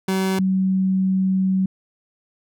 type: tone pair in turn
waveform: 30% pulse / sine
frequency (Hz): 190 / 189.17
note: F#3 / F#3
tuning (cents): +46 / +39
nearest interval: unison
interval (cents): 7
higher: first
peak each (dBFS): -16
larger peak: neither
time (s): 0.08-0.39 / 0.39-1.66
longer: second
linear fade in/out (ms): 5
effects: none